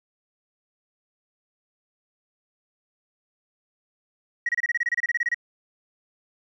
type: tone bursts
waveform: sine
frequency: 1903 Hz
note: A#6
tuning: 35 cents sharp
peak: -19 dBFS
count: 16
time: 4.46-5.345 s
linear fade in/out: 5 ms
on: 30 ms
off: 27 ms
effects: tanh soft clip ceiling -17 dBFS + 10-bit